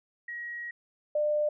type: tone pair in turn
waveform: sine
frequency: 1900 / 598.5 Hz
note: A#6 / D5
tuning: +33 / +33 cents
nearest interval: octave + minor sixth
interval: 2000 cents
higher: first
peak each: -35 / -24 dBFS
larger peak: second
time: 0.28-0.71 / 1.15-1.49 s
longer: first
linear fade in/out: 5 ms
effects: none

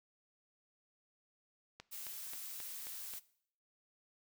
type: click train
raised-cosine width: 0.2 ms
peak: -31 dBFS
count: 6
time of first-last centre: 1.8-3.137 s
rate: 3.74 Hz
type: noise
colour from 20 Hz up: blue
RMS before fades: -46 dBFS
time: 1.91-3.2 s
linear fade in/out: 20 ms
effects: noise-tail reverb RT60 0.6 s tail -19 dB re dry

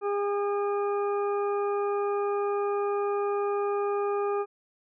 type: harmonic tone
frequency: 406.1 Hz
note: G#4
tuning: 39 cents flat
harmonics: 1 / 2 / 3 / 4 / 6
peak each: -26 / -34 / -34 / -48 / -48 dBFS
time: 0.01-4.46 s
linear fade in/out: 50 ms
effects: none

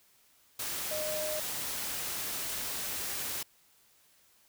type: tone in noise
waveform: sine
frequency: 614 Hz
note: D#5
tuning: 23 cents flat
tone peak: -34 dBFS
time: 0.91-1.4 s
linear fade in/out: 5 ms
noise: white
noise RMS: -36 dBFS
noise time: 0.59-3.43 s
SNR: -1 dB
effects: white hiss -65 dBFS RMS until 4.48 s

